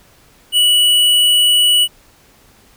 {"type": "tone with hard clipping", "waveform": "triangle", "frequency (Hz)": 2943, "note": "F#7", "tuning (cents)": -10, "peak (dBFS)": -10, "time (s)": [0.52, 1.88], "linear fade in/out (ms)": 50, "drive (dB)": 16, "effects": ["pink hiss -49 dBFS RMS until 2.76 s"]}